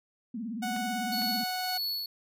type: tone with vibrato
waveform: sine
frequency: 225.1 Hz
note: A3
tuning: 40 cents sharp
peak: -33 dBFS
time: 0.34-1.44 s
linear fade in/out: 5 ms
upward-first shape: sine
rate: 18 Hz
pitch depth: 170 cents each way
type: tone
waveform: sawtooth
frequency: 738 Hz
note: F#5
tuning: 5 cents flat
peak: -28 dBFS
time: 0.62-1.78 s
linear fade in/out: 10 ms
type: clicks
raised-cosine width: 0.3 ms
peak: -27 dBFS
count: 2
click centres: 0.764 / 1.219 s
type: tone with tremolo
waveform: square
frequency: 4408 Hz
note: C#8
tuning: 11 cents flat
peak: -30 dBFS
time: 1.12-2.06 s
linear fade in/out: 2 ms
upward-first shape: sine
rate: 1.7 Hz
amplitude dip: 60%
effects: none

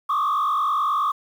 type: tone with frequency modulation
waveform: sine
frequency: 1168 Hz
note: D6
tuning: 10 cents flat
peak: -17 dBFS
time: 0.09-1.12 s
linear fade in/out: 10 ms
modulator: 49.3 Hz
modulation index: 1.6
effects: tanh soft clip ceiling -17 dBFS + 8-bit

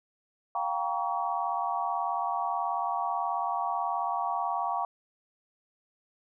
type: chord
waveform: sine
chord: G half-diminished seventh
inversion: third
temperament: just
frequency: 705.6 / 784 / 940.8 / 1128.9 Hz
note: F5 / G5 / Bb5 / Db6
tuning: +18 / 0 / +16 / +31 cents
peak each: -33 dBFS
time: 0.55-4.85 s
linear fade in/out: 2 ms
effects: none

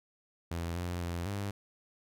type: tone with pitch steps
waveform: sawtooth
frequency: 84.7 / 88.1 / 86.1 / 100.3 Hz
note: E2 / F2 / F2 / G2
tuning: +48 / +16 / -24 / +40 cents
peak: -30 dBFS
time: 0.51-1.51 s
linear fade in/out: 5 ms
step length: 250 ms
effects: none

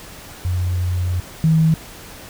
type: tone pair in turn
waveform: sine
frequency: 90 / 159.99 Hz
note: F#2 / D#3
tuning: -47 / +49 cents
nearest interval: minor seventh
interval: 996 cents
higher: second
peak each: -17 / -11 dBFS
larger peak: second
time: 0.45-1.2 / 1.44-1.74 s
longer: first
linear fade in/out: 0 ms
effects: pink hiss -38 dBFS RMS until 2.29 s

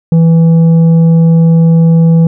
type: tone with tanh clipping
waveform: sine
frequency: 164.81 Hz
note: E3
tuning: in tune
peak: -4 dBFS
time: 0.12-2.27 s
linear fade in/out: 2 ms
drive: 6 dB
effects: none

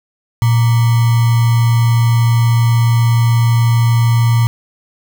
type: tone with sample-and-hold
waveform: sine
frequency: 116.54 Hz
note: A#2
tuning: in tune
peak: -8 dBFS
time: 0.42-4.47 s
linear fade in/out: 0 ms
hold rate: 1050 Hz
effects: none

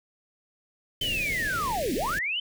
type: linear two-way sweep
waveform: sine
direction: down then up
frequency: 3108 to 221.5 to 3108 Hz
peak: -26 dBFS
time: 1.01-2.4 s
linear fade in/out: 5 ms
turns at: 1.94 s
type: band-stop noise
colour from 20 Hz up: pink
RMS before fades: -35 dBFS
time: 1.01-2.19 s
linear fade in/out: 5 ms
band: 660 to 1700 Hz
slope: 96 dB/octave
effects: none

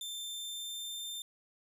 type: tone with pitch glide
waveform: sawtooth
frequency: 3567 to 3588 Hz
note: A7 to A7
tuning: +23 to +33 cents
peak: -36 dBFS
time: 0.01-1.22 s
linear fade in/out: 2 ms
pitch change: +10 cents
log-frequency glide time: 0.16-1.07 s
effects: 13-bit

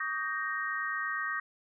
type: chord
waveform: sine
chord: Eb dominant seventh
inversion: third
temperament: equal with one note detuned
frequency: 1136 / 1244.5 / 1568 / 1864.7 Hz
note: Db6 / Eb6 / G6 / Bb6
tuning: +42 / 0 / 0 / 0 cents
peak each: -39 / -38 / -37 / -34 dBFS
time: 0-1.4 s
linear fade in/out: 5 ms
effects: none

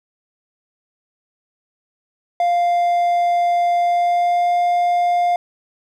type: tone with pitch glide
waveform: triangle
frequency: 698.5 to 703.8 Hz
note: F5 to F5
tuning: 0 to +13 cents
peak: -12 dBFS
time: 2.4-5.36 s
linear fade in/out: 2 ms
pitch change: +13 cents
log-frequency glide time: 3.79-4.56 s
effects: none

